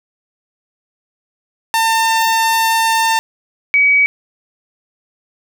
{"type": "tone pair in turn", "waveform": ["sawtooth", "sine"], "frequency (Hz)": [901, 2270], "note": ["A5", "C#7"], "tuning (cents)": [41, 41], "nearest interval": "octave + major third", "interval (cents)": 1600, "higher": "second", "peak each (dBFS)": -8, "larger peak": "neither", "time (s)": [[1.74, 3.19], [3.74, 4.06]], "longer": "first", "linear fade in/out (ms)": 0, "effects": []}